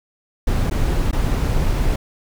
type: noise with dropouts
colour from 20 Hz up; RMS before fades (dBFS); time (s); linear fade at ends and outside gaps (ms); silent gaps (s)
brown; -18; 0.47-1.96; 5; 0.699-0.71 / 1.113-1.128
effects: none